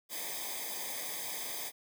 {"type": "noise with comb filter", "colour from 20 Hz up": "white", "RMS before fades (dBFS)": -39, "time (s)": [0.09, 1.72], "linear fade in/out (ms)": 50, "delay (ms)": 0.71, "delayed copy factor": -0.95, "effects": []}